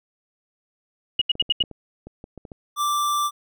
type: tone bursts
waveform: sine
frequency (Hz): 2891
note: F#7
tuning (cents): -41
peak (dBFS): -15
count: 5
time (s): 1.19-1.627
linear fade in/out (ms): 5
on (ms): 25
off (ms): 78
type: clicks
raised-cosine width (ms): 2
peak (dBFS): -25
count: 12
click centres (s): 1.195 / 1.354 / 1.424 / 1.493 / 1.606 / 1.638 / 1.713 / 2.07 / 2.241 / 2.377 / 2.452 / 2.518
type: tone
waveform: square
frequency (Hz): 1174.7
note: D6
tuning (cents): 0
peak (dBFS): -21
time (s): 2.76-3.31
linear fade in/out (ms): 50
effects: none